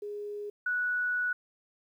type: tone pair in turn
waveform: sine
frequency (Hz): 413.3 / 1472.8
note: G#4 / F#6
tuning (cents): -8 / -8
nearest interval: octave + minor seventh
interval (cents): 2200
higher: second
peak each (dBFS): -35 / -27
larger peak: second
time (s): 0.02-0.5 / 0.66-1.33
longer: second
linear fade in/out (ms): 5
effects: 11-bit